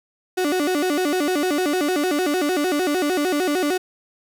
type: tone with vibrato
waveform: 35% pulse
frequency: 328.2 Hz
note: E4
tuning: 8 cents flat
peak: -17 dBFS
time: 0.37-3.78 s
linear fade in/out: 10 ms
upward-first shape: square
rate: 6.6 Hz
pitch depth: 200 cents each way
effects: none